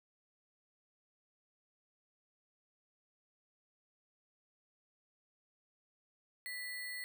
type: tone with sample-and-hold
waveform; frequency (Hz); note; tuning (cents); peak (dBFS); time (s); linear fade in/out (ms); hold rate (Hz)
sine; 1975.5; B6; 0; -40; 6.46-7.04; 0; 6300
effects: none